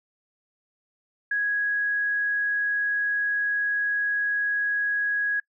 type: tone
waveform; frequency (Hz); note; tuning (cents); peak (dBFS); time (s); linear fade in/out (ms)
sine; 1661.2; G#6; 0; -22; 1.31-5.4; 5
effects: noise-tail reverb RT60 0.1 s tail -24 dB re dry